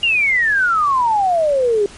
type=exponential sweep; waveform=sine; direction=down; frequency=2866 to 395.2 Hz; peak=-12 dBFS; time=0.03-1.86 s; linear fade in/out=2 ms; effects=pink hiss -39 dBFS RMS until 1.97 s + MP3 48 kbps